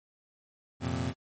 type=chord; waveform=25% pulse; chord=F suspended fourth; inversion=none; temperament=equal; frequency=87.31 / 116.54 / 130.81 Hz; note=F2 / Bb2 / C3; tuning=0 / 0 / 0 cents; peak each=-31 dBFS; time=0.8-1.14 s; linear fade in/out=50 ms; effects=MP3 32 kbps